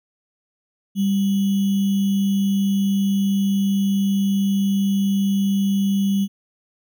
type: tone with sample-and-hold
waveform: sine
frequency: 197.3 Hz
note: G3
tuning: 11 cents sharp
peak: -16 dBFS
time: 0.95-6.28 s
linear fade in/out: 50 ms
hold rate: 3150 Hz
effects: none